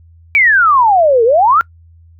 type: exponential two-way sweep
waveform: sine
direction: down then up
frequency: 2349 to 440 to 1417 Hz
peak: -6 dBFS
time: 0.35-1.61 s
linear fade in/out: 0 ms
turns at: 1.24 s
effects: noise-tail reverb RT60 0.1 s tail -24 dB re dry + added 83 Hz sine -40 dBFS peak until 2.19 s